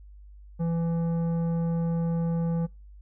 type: tone with tanh clipping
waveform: sine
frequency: 167.2 Hz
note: E3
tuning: 25 cents sharp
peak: -26 dBFS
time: 0.59-2.67 s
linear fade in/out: 20 ms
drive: 11 dB
effects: noise-tail reverb RT60 0.3 s tail -26 dB re dry + added 50 Hz sine -45 dBFS peak until 3.01 s